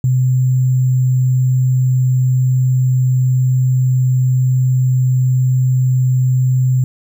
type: tone with sample-and-hold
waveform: sine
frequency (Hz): 128.5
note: C3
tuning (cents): -31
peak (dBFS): -10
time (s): 0.04-6.84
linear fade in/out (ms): 2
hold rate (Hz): 7350
effects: none